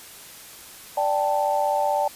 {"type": "chord", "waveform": "sine", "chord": "D suspended fourth", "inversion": "none", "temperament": "equal", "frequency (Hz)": [587.3, 784, 880], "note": ["D5", "G5", "A5"], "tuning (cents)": [0, 0, 0], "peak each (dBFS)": -24, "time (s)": [0.97, 2.08], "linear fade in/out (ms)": 5, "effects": ["white hiss -43 dBFS RMS until 2.15 s", "resampled to 32000 Hz"]}